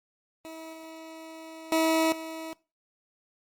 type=tone with level steps; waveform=20% pulse; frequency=322.2 Hz; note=E4; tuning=39 cents flat; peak=-35 / -37 / -17 / -31 dBFS; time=0.45-2.53 s; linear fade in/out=0 ms; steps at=0.73 / 1.72 / 2.12 s; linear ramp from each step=2 ms; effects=noise-tail reverb RT60 0.3 s tail -22 dB re dry + Opus 24 kbps